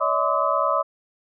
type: tone cluster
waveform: sine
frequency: 572 / 641 / 1030 / 1156 / 1272 Hz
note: D5 / E5 / C6 / D6 / D#6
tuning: -46 / -49 / -28 / -28 / +38 cents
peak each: -25 dBFS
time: 0-0.83 s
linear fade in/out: 20 ms
effects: none